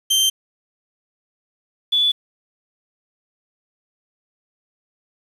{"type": "tone pair in turn", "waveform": ["sawtooth", "sine"], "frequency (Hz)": [3135, 3451], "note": ["G7", "A7"], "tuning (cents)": [-1, -34], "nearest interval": "major second", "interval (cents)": 167, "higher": "second", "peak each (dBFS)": [-11, -14], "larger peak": "first", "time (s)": [[0.1, 0.3], [1.92, 2.12]], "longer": "neither", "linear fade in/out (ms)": 10, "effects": ["resampled to 32000 Hz", "7-bit"]}